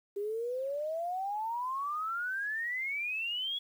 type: exponential sweep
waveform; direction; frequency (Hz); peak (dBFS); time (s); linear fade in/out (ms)
sine; up; 396.9 to 3387; -32; 0.16-3.59; 10
effects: 10-bit